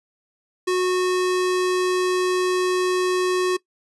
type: tone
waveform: square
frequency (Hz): 366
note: F#4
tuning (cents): -19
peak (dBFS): -19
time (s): 0.67-3.57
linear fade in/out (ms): 10
effects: noise-tail reverb RT60 0.1 s tail -20 dB re dry + resampled to 24000 Hz